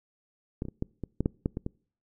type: clicks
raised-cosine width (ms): 3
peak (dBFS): -18 / -25 / -25 / -16 / -21 / -14 / -12 / -13 / -19 / -19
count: 10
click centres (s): 0.621 / 0.653 / 0.685 / 0.824 / 1.037 / 1.206 / 1.259 / 1.459 / 1.571 / 1.664
effects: noise-tail reverb RT60 0.5 s tail -26 dB re dry